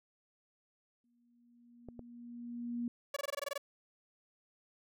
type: tone with exponential growth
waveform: sine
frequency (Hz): 238.6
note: A#3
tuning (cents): +41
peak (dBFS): -33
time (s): 1.04-2.88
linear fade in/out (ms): 2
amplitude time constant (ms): 400
type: clicks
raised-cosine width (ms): 2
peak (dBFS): -33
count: 2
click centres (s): 1.887 / 1.993
type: tone bursts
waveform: sawtooth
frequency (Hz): 568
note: C#5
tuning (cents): +42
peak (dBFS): -31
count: 10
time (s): 3.14-3.579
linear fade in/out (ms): 5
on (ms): 25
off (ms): 21
effects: none